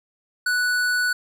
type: tone with tanh clipping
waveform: sine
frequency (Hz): 1480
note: F#6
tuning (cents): 0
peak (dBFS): -21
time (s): 0.46-1.13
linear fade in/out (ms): 5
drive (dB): 17
effects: none